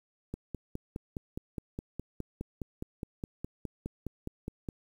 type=click train; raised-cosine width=3 ms; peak=-23 dBFS; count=22; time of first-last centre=0.34-4.688 s; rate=4.83 Hz; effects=9-bit